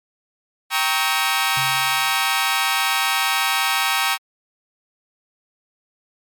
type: chord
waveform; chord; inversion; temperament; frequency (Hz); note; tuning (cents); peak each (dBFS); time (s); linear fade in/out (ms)
15% pulse; G diminished seventh; none; equal with one note detuned; 784 / 932.3 / 1108.7 / 1285.4; G5 / Bb5 / Db6 / Fb6; 0 / 0 / 0 / -44; -17; 0.7-4.18; 50
type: tone with exponential decay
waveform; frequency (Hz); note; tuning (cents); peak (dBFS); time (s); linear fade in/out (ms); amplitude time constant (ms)
sine; 133.1; C3; +30; -27; 1.57-2.45; 2; 190
effects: MP3 96 kbps